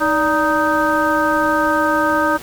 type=harmonic tone with a mistuned harmonic; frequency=311.1 Hz; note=D#4; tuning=in tune; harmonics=1 / 2 / 3 / 4 / 5; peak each=-20 / -20 / -20 / -20 / -20 dBFS; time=0-2.38 s; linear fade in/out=20 ms; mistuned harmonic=2; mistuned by=-110 cents; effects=pink hiss -35 dBFS RMS until 2.42 s